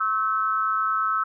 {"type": "tone with amplitude modulation", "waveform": "sine", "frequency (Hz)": 1303, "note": "E6", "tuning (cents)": -20, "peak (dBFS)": -17, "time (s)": [0, 1.24], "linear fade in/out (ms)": 10, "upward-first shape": "sine", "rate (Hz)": 209, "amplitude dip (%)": 80, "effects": []}